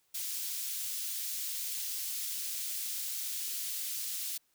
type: high-pass noise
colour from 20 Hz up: white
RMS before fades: -37 dBFS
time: 0.14-4.38 s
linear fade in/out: 10 ms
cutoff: 3500 Hz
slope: 12 dB/octave
effects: white hiss -73 dBFS RMS until 4.54 s